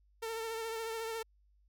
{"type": "tone with vibrato", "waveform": "sawtooth", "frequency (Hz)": 450.6, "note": "A4", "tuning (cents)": 41, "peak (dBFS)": -33, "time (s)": [0.22, 1.23], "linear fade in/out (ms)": 10, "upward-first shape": "triangle", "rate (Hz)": 14, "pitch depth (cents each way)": 38, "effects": ["added 50 Hz sine -65 dBFS peak until 1.68 s"]}